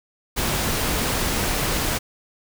pink noise, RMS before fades -23 dBFS, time 0.36-1.99 s, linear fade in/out 20 ms, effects none

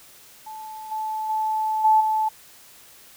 sine tone with level steps, 870 Hz, A5, 20 cents flat, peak -34 / -25 / -21 / -13 / -19 dBFS, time 0.46-2.29 s, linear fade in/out 10 ms, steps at 0.91 / 1.29 / 1.84 / 2 s, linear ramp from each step 10 ms, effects white hiss -49 dBFS RMS until 3.16 s

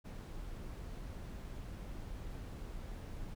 brown noise, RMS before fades -45 dBFS, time 0.04-3.35 s, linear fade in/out 20 ms, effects none

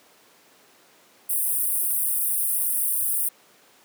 pink high-pass noise, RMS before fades -24 dBFS, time 1.29-3.29 s, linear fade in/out 10 ms, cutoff 8900 Hz, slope 96 dB/octave, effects pink hiss -55 dBFS RMS until 3.84 s + high-pass 300 Hz 12 dB/octave

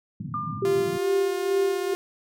pink band-pass noise, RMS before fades -35 dBFS, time 0.2-0.98 s, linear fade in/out 2 ms, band 110 to 240 Hz, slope 48 dB/octave
sine tone with exponential decay, 1200 Hz, D6, 37 cents sharp, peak -25 dBFS, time 0.34-1.26 s, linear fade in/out 2 ms, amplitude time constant 200 ms
sine tone with tremolo, 392 Hz, G4, in tune, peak -19 dBFS, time 0.62-1.94 s, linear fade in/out 5 ms, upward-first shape sine, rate 2.3 Hz, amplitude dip 65%
sawtooth tone with pitch glide, 347.4 to 355.5 Hz, F4 to F4, -9 to +31 cents, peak -25 dBFS, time 0.65-1.95 s, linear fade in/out 0 ms, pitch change +40 cents, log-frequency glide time 0.87-1.06 s
effects none

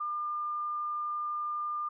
sine tone, 1202 Hz, D6, 40 cents sharp, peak -31 dBFS, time 0-1.89 s, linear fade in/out 10 ms, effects none

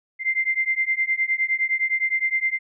sine beating tone pair, 2084 / 2093.7 Hz, C7 / C7, -7 / +1 cents, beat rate 9.7 Hz, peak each -23 dBFS, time 0.19-2.59 s, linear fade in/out 50 ms, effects none

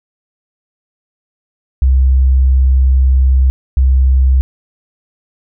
sine tone pair in turn, 65.41 / 65.41 Hz, C2 / C2, 0 / 0 cents, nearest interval unison, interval 0 cents, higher neither, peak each -6 dBFS, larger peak neither, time 1.82-3.5 / 3.77-4.41 s, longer first, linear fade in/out 0 ms, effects none

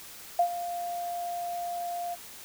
sine tone with ADSR envelope, 698.5 Hz, F5, in tune, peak -18 dBFS, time 0.39-2.16 s, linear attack 4 ms, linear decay 85 ms, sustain -13 dB, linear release 29 ms, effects white hiss -46 dBFS RMS until 2.44 s

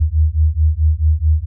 sine beating tone pair, 75.7 / 80.3 Hz, D#2 / E2, -47 / -45 cents, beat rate 4.6 Hz, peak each -14 dBFS, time 0-1.46 s, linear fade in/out 20 ms, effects none

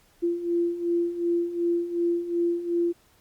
sine beating tone pair, 341.8 / 344.5 Hz, F4 / F4, -37 / -24 cents, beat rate 2.7 Hz, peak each -29 / -24 dBFS, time 0.22-2.93 s, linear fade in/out 20 ms, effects pink hiss -61 dBFS RMS until 3.2 s + Opus 48 kbps

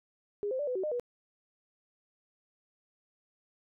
sine tone with pitch steps, 410.2 / 519 / 584 / 502 / 376.9 / 608 / 486.2 Hz, G#4 / C5 / D5 / B4 / F#4 / D#5 / B4, -21 / -14 / -10 / +28 / +32 / -40 / -27 cents, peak -30 dBFS, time 0.43-0.997 s, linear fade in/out 0 ms, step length 81 ms, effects none

